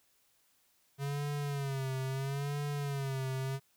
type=tone with vibrato; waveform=square; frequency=138.4 Hz; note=C#3; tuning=2 cents flat; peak=-34 dBFS; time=0.98-3.6 s; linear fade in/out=50 ms; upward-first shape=sine; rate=0.75 Hz; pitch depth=84 cents each way; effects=white hiss -71 dBFS RMS until 3.76 s